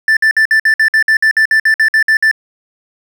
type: tone bursts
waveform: triangle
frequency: 1766 Hz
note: A6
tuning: 6 cents sharp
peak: -5 dBFS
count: 16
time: 0.08-2.313 s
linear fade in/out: 2 ms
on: 88 ms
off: 55 ms
effects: none